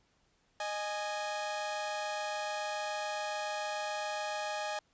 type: tone pair together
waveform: sawtooth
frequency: 616.2 / 830.6 Hz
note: D#5 / G#5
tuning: -17 / 0 cents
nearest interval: perfect fourth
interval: 517 cents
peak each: -34 / -33 dBFS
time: 0.6-4.79 s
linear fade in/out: 2 ms
effects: pink hiss -72 dBFS RMS until 4.93 s + resampled to 16000 Hz